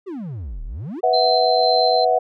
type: exponential two-way sweep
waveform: triangle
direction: down then up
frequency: 414.7 to 33.21 to 414.7 Hz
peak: -25 dBFS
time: 0.06-1.01 s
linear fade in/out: 20 ms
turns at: 0.64 s
type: chord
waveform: sine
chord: B suspended fourth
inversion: none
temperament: equal with one note detuned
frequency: 493.9 / 651.3 / 740 Hz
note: B4 / E5 / F#5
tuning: 0 / -21 / 0 cents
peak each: -20 / -19 / -17 dBFS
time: 1.03-2.19 s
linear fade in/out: 10 ms
type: tone with tremolo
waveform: sine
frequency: 4100 Hz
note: C8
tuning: 36 cents flat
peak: -20 dBFS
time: 1.13-2.05 s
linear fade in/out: 10 ms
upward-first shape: square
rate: 2 Hz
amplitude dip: 25%
effects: none